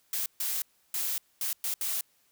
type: noise bursts at uneven times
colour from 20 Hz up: blue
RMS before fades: -31 dBFS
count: 6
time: 0.13-0.26 / 0.4-0.62 / 0.94-1.18 / 1.41-1.53 / 1.64-1.74 / 1.81-2.01 s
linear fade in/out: 2 ms
effects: white hiss -68 dBFS RMS until 2.31 s